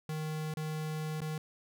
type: tone with dropouts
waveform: square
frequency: 155.4 Hz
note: D#3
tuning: 2 cents flat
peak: -35 dBFS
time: 0.09-1.38 s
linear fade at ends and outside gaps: 2 ms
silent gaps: 0.539-0.57 / 1.206-1.216 s
effects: none